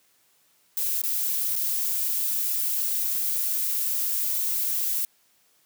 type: noise with dropouts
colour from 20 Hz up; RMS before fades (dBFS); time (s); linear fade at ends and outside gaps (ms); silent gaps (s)
violet; -26; 0.77-5.05; 1; 1.017-1.036 / 1.556-1.562
effects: white hiss -64 dBFS RMS until 5.65 s + high-pass 100 Hz 12 dB/octave